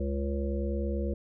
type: harmonic tone with a mistuned harmonic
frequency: 69.3 Hz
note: C#2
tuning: in tune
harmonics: 1 / 3 / 5 / 7 / 8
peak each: -30 / -35 / -37 / -38 / -39 dBFS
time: 0-1.14 s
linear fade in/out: 5 ms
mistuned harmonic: 1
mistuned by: +15 cents
effects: none